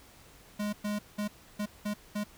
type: tone bursts at uneven times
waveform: square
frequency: 207.7 Hz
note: G#3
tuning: in tune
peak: -31 dBFS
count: 6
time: 0.59-0.73 / 0.84-0.99 / 1.18-1.28 / 1.59-1.66 / 1.85-1.94 / 2.15-2.24 s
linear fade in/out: 10 ms
effects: pink hiss -56 dBFS RMS until 2.37 s